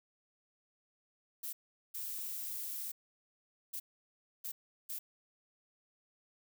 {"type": "noise bursts at uneven times", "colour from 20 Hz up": "violet", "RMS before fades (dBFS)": -41, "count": 5, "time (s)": [[1.43, 1.53], [1.94, 2.92], [3.73, 3.8], [4.44, 4.52], [4.89, 4.99]], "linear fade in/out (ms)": 10, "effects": []}